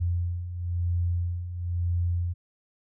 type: beating tone pair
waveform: sine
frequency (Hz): 86.4 / 87.4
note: F2 / F2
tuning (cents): -18 / +2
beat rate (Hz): 1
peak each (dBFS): -32 / -26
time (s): 0-2.34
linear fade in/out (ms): 20
effects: none